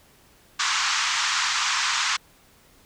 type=band-pass noise; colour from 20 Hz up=pink; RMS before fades=-24 dBFS; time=0.59-2.17 s; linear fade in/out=10 ms; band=960 to 7200 Hz; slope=48 dB/octave; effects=pink hiss -56 dBFS RMS until 2.85 s